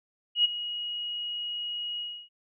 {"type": "tone with ADSR envelope", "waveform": "sine", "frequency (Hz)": 2895, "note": "F#7", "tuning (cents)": -38, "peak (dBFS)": -17, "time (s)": [0.35, 2.29], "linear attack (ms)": 96, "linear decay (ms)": 17, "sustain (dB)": -14, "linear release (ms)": 300, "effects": []}